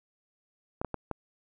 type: clicks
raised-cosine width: 1 ms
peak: -18 dBFS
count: 4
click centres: 0.815 / 0.847 / 0.943 / 1.113 s
effects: none